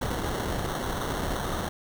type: noise with sample-and-hold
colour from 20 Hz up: pink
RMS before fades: -30 dBFS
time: 0.01-1.69 s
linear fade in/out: 5 ms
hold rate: 2450 Hz
effects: none